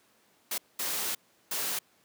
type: noise bursts at uneven times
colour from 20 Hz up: white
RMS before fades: -32 dBFS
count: 3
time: 0.51-0.58 / 0.79-1.15 / 1.51-1.79 s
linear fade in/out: 5 ms
effects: pink hiss -65 dBFS RMS until 2.04 s + high-pass 200 Hz 12 dB/octave